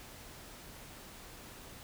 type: silence
effects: pink hiss -51 dBFS RMS until 1.83 s